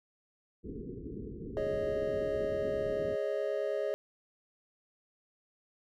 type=low-pass noise; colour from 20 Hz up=white; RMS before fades=-42 dBFS; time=0.63-3.16 s; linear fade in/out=20 ms; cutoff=450 Hz; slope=96 dB/octave
type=chord; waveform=triangle; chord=Ab suspended fourth; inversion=none; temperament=just; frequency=415.3 / 553.7 / 623 Hz; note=Ab4 / Db5 / Eb5; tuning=0 / -2 / +2 cents; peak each=-33 dBFS; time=1.57-3.94 s; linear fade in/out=0 ms
effects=none